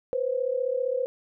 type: tone pair together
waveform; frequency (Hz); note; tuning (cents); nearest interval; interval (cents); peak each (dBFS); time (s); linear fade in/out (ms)
sine; 493.9 / 529.1; B4 / C5; 0 / +19; minor second; 119; -27; 0.13-1.06; 0
effects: none